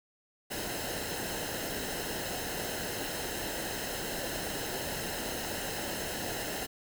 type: noise with comb filter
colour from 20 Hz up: pink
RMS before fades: -36 dBFS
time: 0.5-6.67 s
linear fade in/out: 20 ms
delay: 0.86 ms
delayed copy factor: -0.65
effects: none

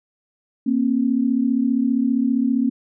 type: tone pair together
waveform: sine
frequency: 234.9 / 270 Hz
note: A#3 / C#4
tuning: +13 / -45 cents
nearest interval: major second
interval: 242 cents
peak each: -19 dBFS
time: 0.66-2.7 s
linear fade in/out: 10 ms
effects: none

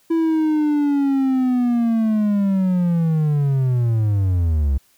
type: linear sweep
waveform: triangle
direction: down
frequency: 331.8 to 65.41 Hz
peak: -13 dBFS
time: 0.1-4.78 s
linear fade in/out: 10 ms
effects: white hiss -58 dBFS RMS until 4.97 s

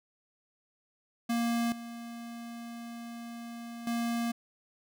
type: tone with level steps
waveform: square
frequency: 234.1 Hz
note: A#3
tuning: 8 cents sharp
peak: -28 / -41 / -30 dBFS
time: 1.29-4.32 s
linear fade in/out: 10 ms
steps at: 1.72 / 3.87 s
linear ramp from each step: 2 ms
effects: none

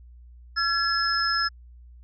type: tone cluster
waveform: sine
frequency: 1357 / 1693 / 5170 Hz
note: E6 / G#6 / E8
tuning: +50 / +33 / -34 cents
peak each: -26 dBFS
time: 0.56-1.49 s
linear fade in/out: 20 ms
effects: added 60 Hz sine -45 dBFS peak until 2.03 s

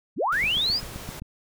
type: linear sweep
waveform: sine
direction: up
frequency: 105.8 to 5160 Hz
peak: -21 dBFS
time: 0.16-0.81 s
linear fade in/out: 50 ms
type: noise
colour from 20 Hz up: pink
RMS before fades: -39 dBFS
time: 0.32-1.2 s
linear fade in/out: 5 ms
type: click train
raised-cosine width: 5 ms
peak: -24 dBFS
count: 7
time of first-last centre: 0.44-1.22 s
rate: 7.69 Hz
effects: none

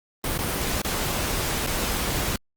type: noise with dropouts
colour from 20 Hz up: pink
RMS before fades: -26 dBFS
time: 0.24-2.36 s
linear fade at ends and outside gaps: 2 ms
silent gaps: 0.378-0.388 / 0.818-0.846 / 1.665-1.671 s
effects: Opus 32 kbps

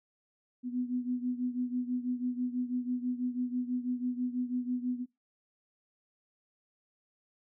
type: beating tone pair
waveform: sine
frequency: 246.9 / 253 Hz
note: B3 / B3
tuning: 0 / +42 cents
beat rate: 6.1 Hz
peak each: -32 / -36 dBFS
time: 0.63-5.06 s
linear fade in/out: 50 ms
effects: noise-tail reverb RT60 0.2 s tail -18 dB re dry

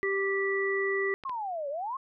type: harmonic tone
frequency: 392 Hz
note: G4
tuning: in tune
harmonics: 1 / 3 / 5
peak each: -28 / -38 / -30 dBFS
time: 0.03-1.14 s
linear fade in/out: 0 ms
type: clicks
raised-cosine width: 0.3 ms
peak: -28 dBFS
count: 2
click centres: 1.237 / 1.295 s
type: exponential two-way sweep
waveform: sine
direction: down then up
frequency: 1108.7 to 546 to 1108.7 Hz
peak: -31 dBFS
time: 1.25-1.97 s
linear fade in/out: 5 ms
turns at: 1.69 s
effects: none

